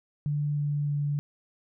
sine tone with pitch steps, 146.83 / 145.9 / 144.98 Hz, D3 / D3 / D3, 0 / -11 / -22 cents, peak -25 dBFS, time 0.26-1.19 s, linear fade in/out 0 ms, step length 310 ms, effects none

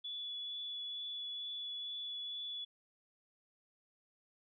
sine tone with vibrato, 3427 Hz, A7, 46 cents flat, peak -40 dBFS, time 0.04-2.65 s, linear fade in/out 10 ms, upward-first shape triangle, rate 2.2 Hz, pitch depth 9 cents each way, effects none

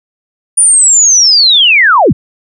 sine linear sweep, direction down, 9590 to 65.41 Hz, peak -3 dBFS, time 0.57-2.13 s, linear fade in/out 10 ms, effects none

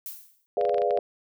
violet noise with exponential decay, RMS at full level -34 dBFS, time 0.06-0.46 s, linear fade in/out 0 ms, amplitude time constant 86 ms
sine chord, G# diminished seventh, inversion none, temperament equal, 415.3 / 493.9 / 587.3 / 698.5 Hz, G#4 / B4 / D5 / F5, 0 / 0 / 0 / 0 cents, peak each -27 dBFS, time 0.57-0.99 s, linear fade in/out 2 ms
clicks, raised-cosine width 0.3 ms, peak -23 dBFS, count 8, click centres 0.612 / 0.652 / 0.694 / 0.744 / 0.782 / 0.819 / 0.908 / 0.974 s
effects none

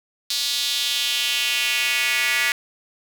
square tone with high-pass filter sweep, 130.3 Hz, C3, 7 cents flat, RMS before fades -22 dBFS, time 0.3-2.52 s, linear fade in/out 2 ms, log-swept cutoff 4100 to 2000 Hz, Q 3, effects none

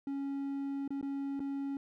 triangle tone with dropouts, 277.2 Hz, C#4, in tune, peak -32 dBFS, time 0.07-1.77 s, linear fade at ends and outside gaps 2 ms, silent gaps 0.878-0.905 / 1.013-1.027 / 1.395-1.402 s, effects none

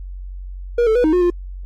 triangle tone with pitch steps, 476.5 / 439.8 / 489.8 / 312.2 / 359.4 / 351.5 Hz, A#4 / A4 / B4 / D#4 / F4 / F4, +38 / -1 / -14 / +6 / +50 / +11 cents, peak -10 dBFS, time 0.78-1.302 s, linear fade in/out 5 ms, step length 87 ms, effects added 46 Hz sine -28 dBFS peak until 1.65 s + AAC 48 kbps

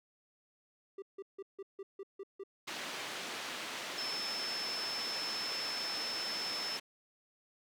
triangle tone bursts, 392 Hz, G4, in tune, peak -39 dBFS, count 8, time 0.98-2.436 s, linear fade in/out 5 ms, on 42 ms, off 160 ms
white band-pass noise, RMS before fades -42 dBFS, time 2.67-6.8 s, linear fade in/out 10 ms, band 220 to 3800 Hz, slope 12 dB/octave
sine tone, 5274 Hz, E8, in tune, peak -37 dBFS, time 3.98-6.77 s, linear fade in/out 2 ms
effects none

